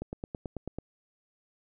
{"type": "click train", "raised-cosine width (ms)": 2, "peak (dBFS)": -22, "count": 8, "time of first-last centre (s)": [0.02, 0.786], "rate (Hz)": 9.14, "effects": []}